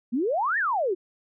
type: exponential two-way sweep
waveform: sine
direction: up then down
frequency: 220 to 1884 to 340.3 Hz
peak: -22 dBFS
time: 0.12-0.95 s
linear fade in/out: 20 ms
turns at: 0.58 s
effects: none